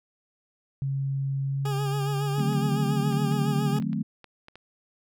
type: tone with pitch glide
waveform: sine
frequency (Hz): 136.8 to 143.68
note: C#3 to D3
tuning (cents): -23 to -38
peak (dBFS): -25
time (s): 0.82-3.8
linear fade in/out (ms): 0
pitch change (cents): +85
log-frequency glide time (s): 1.45-2.48
type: tone with vibrato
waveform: 20% pulse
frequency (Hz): 408.2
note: G#4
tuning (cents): -30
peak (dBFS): -26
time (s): 1.65-3.79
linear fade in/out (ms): 5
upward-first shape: sine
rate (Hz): 7.2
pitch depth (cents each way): 50
type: clicks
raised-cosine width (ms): 0.3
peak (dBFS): -30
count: 11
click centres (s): 1.659 / 2.396 / 2.531 / 3.126 / 3.323 / 3.768 / 3.824 / 3.931 / 4.243 / 4.484 / 4.556
type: chord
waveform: sine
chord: D# diminished seventh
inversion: none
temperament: equal with one note detuned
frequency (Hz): 155.56 / 184.46 / 220 / 261.6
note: D#3 / F#3 / A3 / C4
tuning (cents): 0 / -5 / 0 / 0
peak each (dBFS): -31 / -31 / -29 / -34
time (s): 2.38-4.03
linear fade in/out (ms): 5
effects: none